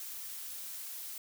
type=noise; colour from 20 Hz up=blue; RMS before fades=-43 dBFS; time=0-1.18 s; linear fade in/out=2 ms; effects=none